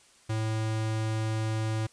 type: tone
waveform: square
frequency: 110 Hz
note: A2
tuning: in tune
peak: -28 dBFS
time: 0.29-1.87 s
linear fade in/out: 10 ms
effects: white hiss -59 dBFS RMS until 1.92 s + resampled to 22050 Hz